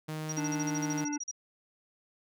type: tone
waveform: sawtooth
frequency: 155.56 Hz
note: D#3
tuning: in tune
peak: -31 dBFS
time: 0.08-1.05 s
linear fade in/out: 10 ms
type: tone bursts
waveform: sine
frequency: 5740 Hz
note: F8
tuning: 47 cents sharp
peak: -34 dBFS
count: 14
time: 0.29-1.313 s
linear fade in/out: 5 ms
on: 35 ms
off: 41 ms
type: harmonic tone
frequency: 293.7 Hz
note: D4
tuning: in tune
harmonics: 1 / 3 / 5 / 7 / 9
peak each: -32 / -42 / -46 / -49 / -51 dBFS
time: 0.37-1.18 s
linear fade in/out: 10 ms
effects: none